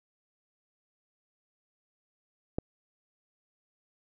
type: click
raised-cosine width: 2 ms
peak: -16 dBFS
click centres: 2.585 s
effects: none